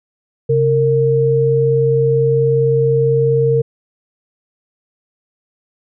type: tone pair together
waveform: sine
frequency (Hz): 135 / 459.4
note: C#3 / A#4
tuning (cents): -45 / -25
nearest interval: octave + major sixth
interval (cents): 2120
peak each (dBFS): -15 / -12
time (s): 0.49-3.62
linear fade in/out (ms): 10
effects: none